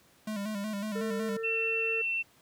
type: tone with vibrato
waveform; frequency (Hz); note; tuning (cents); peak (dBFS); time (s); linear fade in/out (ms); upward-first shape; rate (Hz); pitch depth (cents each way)
square; 207.7; G#3; 0; -33; 0.27-1.37; 5; square; 5.4; 63
type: harmonic tone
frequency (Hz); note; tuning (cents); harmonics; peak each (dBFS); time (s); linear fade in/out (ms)
450; A4; +39; 1 / 3 / 4; -33 / -46 / -47; 0.95-2.02; 10
type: tone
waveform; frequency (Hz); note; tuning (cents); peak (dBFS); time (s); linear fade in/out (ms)
sine; 2696; E7; +38; -28; 1.43-2.23; 20
effects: pink hiss -62 dBFS RMS until 2.41 s + high-pass 100 Hz 12 dB/octave